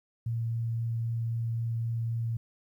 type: tone with vibrato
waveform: sine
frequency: 115.3 Hz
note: A#2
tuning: 19 cents flat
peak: -28 dBFS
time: 0.26-2.37 s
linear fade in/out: 5 ms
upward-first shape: triangle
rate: 3.8 Hz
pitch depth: 8 cents each way
effects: 11-bit